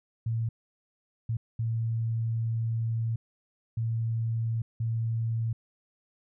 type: tone bursts at uneven times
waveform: sine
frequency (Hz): 113.9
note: A#2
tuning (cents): -40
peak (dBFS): -26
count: 5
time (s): 0.26-0.49 / 1.29-1.37 / 1.59-3.16 / 3.77-4.62 / 4.8-5.53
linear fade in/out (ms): 5
effects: none